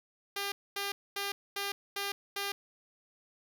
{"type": "tone bursts", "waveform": "5% pulse", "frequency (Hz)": 400, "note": "G4", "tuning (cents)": 35, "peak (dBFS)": -22, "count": 6, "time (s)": [0.36, 2.52], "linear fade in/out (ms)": 5, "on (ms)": 160, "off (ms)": 240, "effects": []}